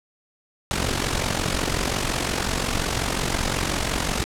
pink noise with amplitude modulation, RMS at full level -21 dBFS, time 0.71-4.24 s, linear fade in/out 0 ms, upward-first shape sine, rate 45.6 Hz, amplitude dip 70%, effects low-pass 9000 Hz 12 dB/octave

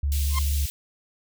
sine tone, 71.1 Hz, C#2, 45 cents sharp, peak -21 dBFS, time 0.03-0.66 s, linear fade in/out 5 ms
white high-pass noise, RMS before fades -34 dBFS, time 0.12-0.7 s, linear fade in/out 0 ms, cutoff 2500 Hz, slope 24 dB/octave
sawtooth tone with exponential growth, 1056 Hz, C6, 16 cents sharp, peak -19 dBFS, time 0.29-0.39 s, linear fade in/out 5 ms, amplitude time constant 21 ms
effects none

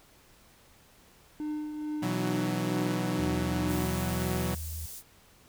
triangle tone with tremolo, 302.4 Hz, D#4, 49 cents flat, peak -28 dBFS, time 1.4-3.85 s, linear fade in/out 0 ms, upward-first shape triangle, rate 2.3 Hz, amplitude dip 50%
sawtooth chord, B suspended fourth, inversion none, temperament equal with one note detuned, 123.47 / 164.81 / 186.18 Hz, B2 / E3 / F#3, 0 / 0 / +11 cents, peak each -30 / -31 / -28 dBFS, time 2.02-4.55 s, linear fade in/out 10 ms
sine tone, 78.5 Hz, D#2, 16 cents sharp, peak -35 dBFS, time 3.19-4.86 s, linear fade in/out 5 ms
pink high-pass noise, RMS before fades -43 dBFS, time 3.66-5.03 s, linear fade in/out 50 ms, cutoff 7900 Hz, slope 12 dB/octave
effects pink hiss -59 dBFS RMS until 5.48 s

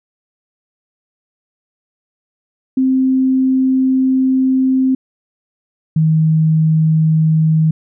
sine tone pair in turn, 261.6 / 158.22 Hz, C4 / D#3, 0 / +29 cents, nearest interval major sixth, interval 871 cents, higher first, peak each -10 / -9 dBFS, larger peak second, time 2.77-4.95 / 5.96-7.71 s, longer first, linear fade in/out 5 ms, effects none

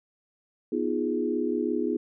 sine chord, F half-diminished seventh, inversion second, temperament equal with one note detuned, 246.9 / 312 / 349.2 / 415.3 Hz, Cb4 / Eb4 / F4 / Ab4, 0 / +5 / 0 / 0 cents, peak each -30 dBFS, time 0.72-1.97 s, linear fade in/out 5 ms, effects none

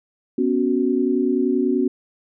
sine chord, B suspended second, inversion none, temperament equal, 246.9 / 277.2 / 370 Hz, B3 / C#4 / F#4, 0 / 0 / 0 cents, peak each -21 dBFS, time 0.38-1.88 s, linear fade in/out 5 ms, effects none

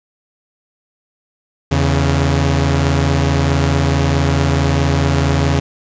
sawtooth tone pair together, 81.6 / 138.59 Hz, E2 / C#3, -17 / 0 cents, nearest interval major sixth, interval 917 cents, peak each -11 dBFS, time 1.71-5.6 s, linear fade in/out 10 ms, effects resampled to 16000 Hz + 7-bit

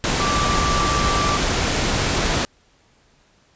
sine tone in noise, 1169 Hz, D6, 8 cents flat, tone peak -21 dBFS, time 0.2-1.37 s, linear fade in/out 0 ms, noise pink, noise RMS -20 dBFS, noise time 0.04-2.45 s, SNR -4 dB, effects pink hiss -58 dBFS RMS until 3.55 s + resampled to 16000 Hz

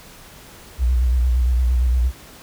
sine tone with vibrato, 61.74 Hz, B1, in tune, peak -14 dBFS, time 0.78-2.12 s, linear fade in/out 50 ms, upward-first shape square, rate 8.7 Hz, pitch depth 51 cents each way, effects pink hiss -43 dBFS RMS until 2.42 s

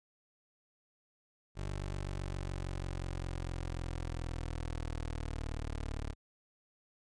20% pulse linear sweep, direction down, 49 to 36.57 Hz, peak -32 dBFS, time 1.55-6.15 s, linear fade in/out 50 ms, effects resampled to 22050 Hz

